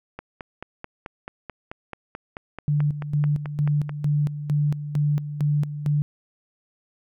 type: click train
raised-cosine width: 0.5 ms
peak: -19 dBFS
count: 18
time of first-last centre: 0.19-3.894 s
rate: 4.59 Hz
type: tone with tremolo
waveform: sine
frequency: 147.3 Hz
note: D3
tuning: 6 cents sharp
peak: -18 dBFS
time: 2.68-6.02 s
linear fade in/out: 0 ms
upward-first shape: square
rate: 2.2 Hz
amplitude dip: 70%
effects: none